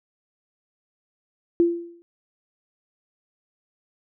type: tone with exponential decay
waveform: sine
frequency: 341.9 Hz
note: F4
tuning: 37 cents flat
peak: -12 dBFS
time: 1.6-2.02 s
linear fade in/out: 0 ms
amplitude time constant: 91 ms
effects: none